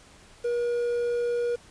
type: tone with quantisation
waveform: triangle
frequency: 478.7 Hz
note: A#4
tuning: 46 cents sharp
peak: -22 dBFS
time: 0.44-1.56 s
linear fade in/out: 10 ms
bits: 8
effects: pink hiss -53 dBFS RMS until 1.7 s + resampled to 22050 Hz